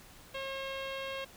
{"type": "tone with low-pass filter", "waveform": "sawtooth", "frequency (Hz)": 540, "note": "C#5", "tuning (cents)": -45, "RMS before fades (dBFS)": -39, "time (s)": [0.34, 1.25], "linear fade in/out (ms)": 10, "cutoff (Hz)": 3200, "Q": 2.9, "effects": ["pink hiss -55 dBFS RMS until 1.36 s"]}